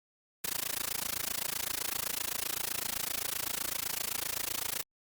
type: noise with amplitude modulation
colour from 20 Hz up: white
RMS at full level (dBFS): -31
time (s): 0.44-4.83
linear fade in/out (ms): 5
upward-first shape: sine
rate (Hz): 27.8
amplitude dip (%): 100
effects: Opus 48 kbps